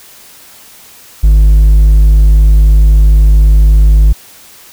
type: tone with hard clipping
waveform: sine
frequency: 51.91 Hz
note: G#1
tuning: in tune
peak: -3 dBFS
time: 1.23-4.13 s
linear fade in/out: 10 ms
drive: 3 dB
effects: white hiss -37 dBFS RMS until 4.72 s